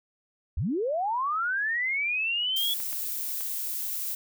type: linear sweep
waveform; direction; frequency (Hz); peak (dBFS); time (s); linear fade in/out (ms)
sine; up; 52 to 3408; -25; 0.57-2.74; 5
type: noise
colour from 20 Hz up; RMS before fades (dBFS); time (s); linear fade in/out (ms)
violet; -32; 2.56-4.15; 5
type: clicks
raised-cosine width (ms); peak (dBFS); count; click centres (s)
0.3; -27; 3; 2.803 / 2.928 / 3.408
effects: none